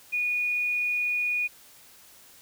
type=tone; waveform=sine; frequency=2456 Hz; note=D#7; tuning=23 cents flat; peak=-24 dBFS; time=0.12-1.48 s; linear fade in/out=20 ms; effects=white hiss -53 dBFS RMS until 2.41 s